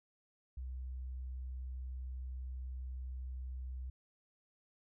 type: tone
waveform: sine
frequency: 63.8 Hz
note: C2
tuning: 43 cents flat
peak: -40 dBFS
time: 0.57-3.9 s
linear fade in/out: 5 ms
effects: none